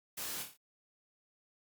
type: noise with echo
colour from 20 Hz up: white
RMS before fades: -41 dBFS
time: 0.17-0.43 s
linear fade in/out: 10 ms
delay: 28 ms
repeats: 5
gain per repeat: -5 dB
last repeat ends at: 0.57 s
effects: high-pass 100 Hz 12 dB/octave + Opus 48 kbps